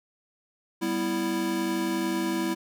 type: chord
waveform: square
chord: E minor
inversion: first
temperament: equal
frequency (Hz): 196 / 246.9 / 329.6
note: G3 / B3 / E4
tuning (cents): 0 / 0 / 0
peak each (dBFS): -33 / -34 / -28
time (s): 0.81-2.55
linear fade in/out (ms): 20
effects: none